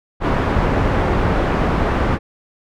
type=low-pass noise; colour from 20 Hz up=pink; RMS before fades=-17 dBFS; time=0.2-2.19 s; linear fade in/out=50 ms; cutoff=1400 Hz; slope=12 dB/octave; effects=none